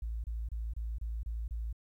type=tone bursts; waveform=sine; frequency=56 Hz; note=A1; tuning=31 cents sharp; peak=-33 dBFS; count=7; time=0.02-1.728 s; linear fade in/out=5 ms; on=220 ms; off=28 ms; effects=tanh soft clip ceiling -29 dBFS + 12-bit